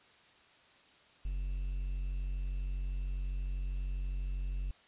triangle tone with quantisation, 46.25 Hz, F#1, in tune, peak -31 dBFS, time 1.25-4.71 s, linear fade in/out 0 ms, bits 10, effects white hiss -62 dBFS RMS until 4.87 s + resampled to 8000 Hz

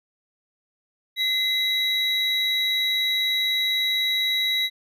triangle tone pair together, 2046 / 3876 Hz, C7 / B7, -39 / -33 cents, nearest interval major seventh, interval 1106 cents, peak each -25 / -20 dBFS, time 1.16-4.7 s, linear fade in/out 50 ms, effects none

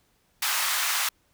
pink high-pass noise, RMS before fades -26 dBFS, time 0.42-1.09 s, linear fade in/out 5 ms, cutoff 990 Hz, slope 24 dB/octave, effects pink hiss -67 dBFS RMS until 1.33 s

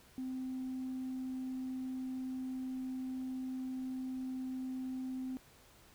sine tone, 258.7 Hz, C4, 19 cents flat, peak -36 dBFS, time 0.18-5.37 s, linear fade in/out 0 ms, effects tanh soft clip ceiling -34 dBFS + pink hiss -62 dBFS RMS until 5.94 s

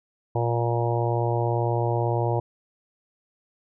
harmonic tone, 118.1 Hz, A#2, 23 cents sharp, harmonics 1 / 3 / 4 / 5 / 6 / 7 / 8, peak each -24 / -29 / -30 / -31 / -32 / -32 / -33 dBFS, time 0.35-2.4 s, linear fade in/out 5 ms, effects none

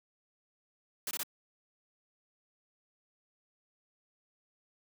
white noise bursts, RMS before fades -36 dBFS, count 3, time 1.07-1.232 s, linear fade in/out 2 ms, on 40 ms, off 21 ms, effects high-pass 200 Hz 12 dB/octave

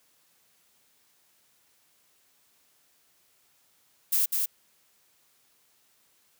violet noise with echo, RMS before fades -24 dBFS, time 4.12-4.26 s, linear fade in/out 10 ms, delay 200 ms, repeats 1, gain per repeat -3 dB, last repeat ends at 4.46 s, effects white hiss -66 dBFS RMS until 6.39 s + high-pass 80 Hz 12 dB/octave

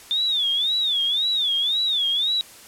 sine tone with vibrato, 3560 Hz, A7, 20 cents sharp, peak -19 dBFS, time 0.11-2.41 s, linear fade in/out 0 ms, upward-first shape sine, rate 1.9 Hz, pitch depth 170 cents each way, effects white hiss -45 dBFS RMS until 2.67 s + low-pass 12000 Hz 12 dB/octave

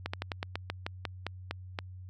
slowing click train, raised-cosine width 0.3 ms, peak -17 dBFS, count 12, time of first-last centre 0.06-1.788 s, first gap 75 ms, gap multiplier 1.14, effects added 92 Hz sine -43 dBFS peak until 2.09 s

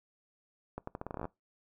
accelerating click train, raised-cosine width 1 ms, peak -24 dBFS, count 13, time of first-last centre 0.78-1.254 s, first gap 94 ms, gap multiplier 0.82, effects noise-tail reverb RT60 0.2 s tail -22 dB re dry

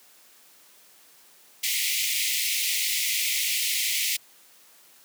pink high-pass noise, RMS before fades -26 dBFS, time 1.63-4.17 s, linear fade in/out 10 ms, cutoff 2000 Hz, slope 96 dB/octave, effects white hiss -55 dBFS RMS until 5.04 s + high-pass 200 Hz 12 dB/octave

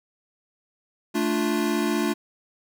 square chord, D minor, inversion second, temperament equal, 220 / 293.7 / 349.2 Hz, A3 / D4 / F4, 0 / 0 / 0 cents, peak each -27 dBFS, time 1.14-2.14 s, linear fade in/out 20 ms, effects none

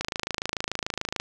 click train, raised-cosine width 0.2 ms, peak -10 dBFS, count 33, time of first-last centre 0.01-1.2 s, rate 26.9 Hz, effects none

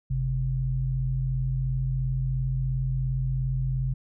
sine tone pair together, 48.45 / 131.3 Hz, G1 / C3, -20 / +6 cents, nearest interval octave + perfect fourth, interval 1726 cents, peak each -29 / -25 dBFS, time 0.1-3.94 s, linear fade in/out 10 ms, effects none

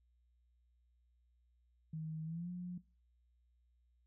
sine tone with pitch glide, 157.9 to 178.26 Hz, D#3 to F3, +26 to +36 cents, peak -40 dBFS, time 1.93-2.78 s, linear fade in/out 5 ms, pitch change +210 cents, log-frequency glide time 2.24-2.5 s, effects noise-tail reverb RT60 0.3 s tail -19 dB re dry + added 60 Hz sine -70 dBFS peak until 4.06 s

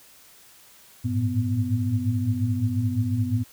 sine tone cluster, 99.6 / 108.3 / 113.9 / 249.3 Hz, G2 / A2 / A#2 / B3, +28 / -27 / -40 / +16 cents, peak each -27 dBFS, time 1.04-3.44 s, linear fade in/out 20 ms, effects white hiss -52 dBFS RMS until 3.52 s

